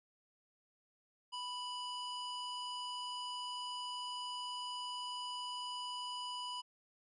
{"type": "harmonic tone with a mistuned harmonic", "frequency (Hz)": 987.8, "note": "B5", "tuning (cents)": 0, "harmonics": [1, 3, 5, 7, 9], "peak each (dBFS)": [-43, -44, -49, -60, -58], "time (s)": [1.32, 6.62], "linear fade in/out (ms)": 20, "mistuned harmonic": 9, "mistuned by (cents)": 34, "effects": []}